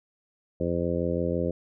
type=harmonic tone; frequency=86 Hz; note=F2; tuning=26 cents flat; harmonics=1 / 2 / 3 / 4 / 5 / 6 / 7; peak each=-33 / -31 / -33 / -32 / -33 / -30 / -36 dBFS; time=0.6-1.51 s; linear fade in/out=5 ms; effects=none